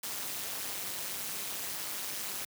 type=noise with amplitude modulation; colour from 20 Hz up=white; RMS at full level=-34 dBFS; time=0.03-2.45 s; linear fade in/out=5 ms; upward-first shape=sine; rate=202 Hz; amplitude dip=85%; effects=high-pass 100 Hz 12 dB/octave